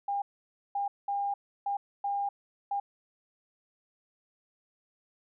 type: tone bursts at uneven times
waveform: sine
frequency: 804 Hz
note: G5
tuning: 44 cents sharp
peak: -28 dBFS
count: 6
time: 0.08-0.22 / 0.75-0.88 / 1.08-1.34 / 1.66-1.77 / 2.04-2.29 / 2.71-2.8 s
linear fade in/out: 5 ms
effects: none